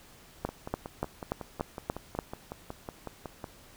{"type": "two click trains", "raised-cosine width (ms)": 1, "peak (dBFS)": [-23, -15], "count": [17, 7], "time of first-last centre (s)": [[0.49, 3.442], [0.45, 2.189]], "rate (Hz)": [5.42, 3.45], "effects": ["pink hiss -55 dBFS RMS until 3.76 s"]}